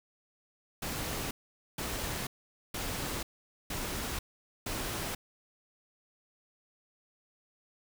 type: noise bursts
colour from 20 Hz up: pink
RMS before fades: -36 dBFS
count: 5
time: 0.82-5.15 s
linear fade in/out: 5 ms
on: 490 ms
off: 470 ms
effects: none

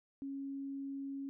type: tone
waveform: sine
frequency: 275.1 Hz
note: C#4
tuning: 13 cents flat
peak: -39 dBFS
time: 0.22-1.29 s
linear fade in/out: 0 ms
effects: none

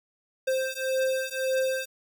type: beating tone pair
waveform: square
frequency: 523.3 / 525.1 Hz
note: C5 / C5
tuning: 0 / +6 cents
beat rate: 1.8 Hz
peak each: -29 dBFS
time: 0.47-1.86 s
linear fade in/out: 10 ms
effects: none

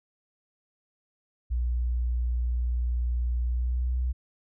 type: tone with pitch glide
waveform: sine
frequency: 60.3 to 62.46 Hz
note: B1 to B1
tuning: -41 to +20 cents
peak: -24 dBFS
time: 1.5-4.13 s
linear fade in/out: 20 ms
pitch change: +61 cents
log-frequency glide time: 3.42-4 s
effects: none

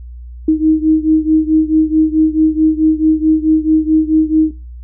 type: beating tone pair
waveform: sine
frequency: 312.2 / 316.8 Hz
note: D#4 / D#4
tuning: +6 / +31 cents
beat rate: 4.6 Hz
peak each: -11 / -13 dBFS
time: 0.48-4.51 s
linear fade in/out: 5 ms
effects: noise-tail reverb RT60 0.3 s tail -21 dB re dry + added 60 Hz sine -28 dBFS peak until 4.83 s

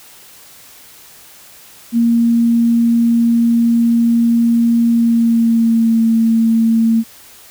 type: tone with pitch glide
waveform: sine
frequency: 233.1 to 226.6 Hz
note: A#3 to A#3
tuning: 0 to -49 cents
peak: -9 dBFS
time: 1.92-7.04 s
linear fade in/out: 50 ms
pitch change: -49 cents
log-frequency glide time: 4.9-6.02 s
effects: white hiss -41 dBFS RMS until 7.5 s

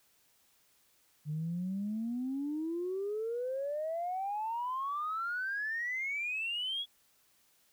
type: exponential sweep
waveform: sine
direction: up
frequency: 146.83 to 3392 Hz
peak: -32 dBFS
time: 1.25-6.86 s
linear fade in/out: 50 ms
effects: tanh soft clip ceiling -28 dBFS + white hiss -69 dBFS RMS until 7.72 s

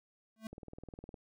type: tone with exponential growth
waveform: square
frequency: 220.6 Hz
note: A3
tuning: 5 cents sharp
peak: -38 dBFS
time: 0.36-0.47 s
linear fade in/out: 2 ms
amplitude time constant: 23 ms
type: click train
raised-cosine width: 2 ms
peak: -34 dBFS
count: 13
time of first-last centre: 0.53-1.142 s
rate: 19.6 Hz
effects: none

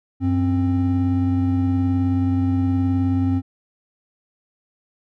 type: tone pair together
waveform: triangle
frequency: 94.6 / 264.8 Hz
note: F#2 / C4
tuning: +39 / +21 cents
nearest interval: octave + tritone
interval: 1782 cents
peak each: -18 / -17 dBFS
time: 0.2-3.42 s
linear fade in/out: 50 ms
effects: none

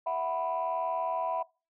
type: chord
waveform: sine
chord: E suspended second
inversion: none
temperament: equal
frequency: 659.3 / 740 / 987.8 Hz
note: E5 / F#5 / B5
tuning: 0 / 0 / 0 cents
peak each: -31 / -33 / -31 dBFS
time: 0.06-1.43 s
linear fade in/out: 10 ms
effects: noise-tail reverb RT60 0.3 s tail -23 dB re dry + tanh soft clip ceiling -22 dBFS

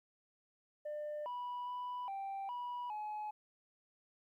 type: tone with pitch steps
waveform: sine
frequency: 598 / 981 / 988 / 784 / 976 / 847 Hz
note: D5 / B5 / B5 / G5 / B5 / G#5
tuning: +31 / -12 / 0 / 0 / -21 / +34 cents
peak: -37 dBFS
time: 0.85-3.31 s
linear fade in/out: 10 ms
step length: 410 ms
effects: tanh soft clip ceiling -38 dBFS + 13-bit

